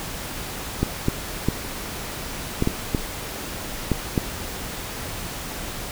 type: clicks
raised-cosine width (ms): 3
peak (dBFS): -6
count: 8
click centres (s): 0.83 / 1.084 / 1.486 / 2.624 / 2.674 / 2.948 / 3.917 / 4.178
effects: pink hiss -32 dBFS RMS until 5.91 s